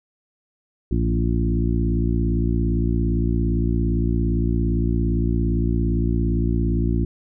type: harmonic tone with a mistuned harmonic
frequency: 57.5 Hz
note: A#1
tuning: 23 cents flat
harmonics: 1 / 2 / 3 / 4 / 5 / 6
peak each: -21 / -24 / -26 / -27 / -28 / -29 dBFS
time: 0.91-7.05 s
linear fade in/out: 5 ms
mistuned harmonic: 2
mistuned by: -38 cents
effects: none